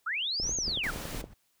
sine linear two-way sweep, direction up then down, 1224 to 6750 to 1224 Hz, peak -29 dBFS, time 0.06-0.91 s, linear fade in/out 10 ms, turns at 0.55 s
click train, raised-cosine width 2 ms, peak -25 dBFS, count 10, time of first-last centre 0.4-1.241 s, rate 10.7 Hz
brown noise with tremolo, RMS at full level -39 dBFS, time 0.42-1.34 s, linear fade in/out 10 ms, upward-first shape sine, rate 4.3 Hz, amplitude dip 75%
pink high-pass noise, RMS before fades -41 dBFS, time 0.83-1.22 s, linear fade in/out 10 ms, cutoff 120 Hz, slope 96 dB/octave
effects white hiss -72 dBFS RMS until 1.6 s

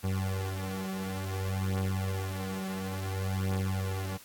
30% pulse beating tone pair, 95 / 95.57 Hz, F#2 / G2, +46 / -43 cents, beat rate 0.57 Hz, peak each -31 dBFS, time 0.03-4.18 s, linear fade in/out 20 ms, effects white hiss -53 dBFS RMS until 4.24 s + AAC 64 kbps

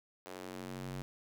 square tone with high-pass filter sweep, 46.25 Hz, F#1, in tune, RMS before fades -44 dBFS, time 0.26-1.02 s, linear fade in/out 0 ms, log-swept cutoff 460 to 110 Hz, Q 1.2, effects none

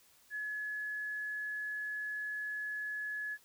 sine tone, 1700 Hz, G#6, 40 cents sharp, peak -36 dBFS, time 0.3-3.38 s, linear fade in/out 50 ms, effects white hiss -65 dBFS RMS until 3.44 s

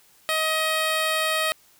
10% pulse tone, 631 Hz, D#5, 24 cents sharp, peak -13 dBFS, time 0.29-1.52 s, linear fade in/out 0 ms, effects white hiss -57 dBFS RMS until 1.79 s

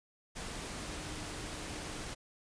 sine tone in noise, 305.6 Hz, D#4, 31 cents flat, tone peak -50 dBFS, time 0.78-2.05 s, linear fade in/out 20 ms, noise pink, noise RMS -42 dBFS, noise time 0.35-2.15 s, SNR -11 dB, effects resampled to 22050 Hz

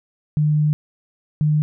sine tone pair in turn, 150.9 / 151.47 Hz, D3 / D#3, +47 / -46 cents, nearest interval unison, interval 7 cents, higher second, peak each -14 dBFS, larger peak neither, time 0.37-0.73 / 1.41-1.62 s, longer first, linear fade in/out 0 ms, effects none

